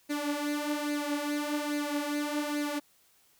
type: tone with flanger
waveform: sawtooth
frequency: 293.7 Hz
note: D4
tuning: in tune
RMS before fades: -32 dBFS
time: 0.09-2.8 s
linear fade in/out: 20 ms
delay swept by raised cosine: 0.45 to 6.35 ms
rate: 1.2 Hz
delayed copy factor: +0.65
effects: white hiss -65 dBFS RMS until 3.39 s